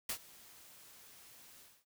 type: noise with ADSR envelope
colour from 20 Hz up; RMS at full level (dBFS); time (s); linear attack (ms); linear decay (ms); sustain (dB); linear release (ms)
white; -36; 0.09-1.85; 4; 83; -22; 250
effects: none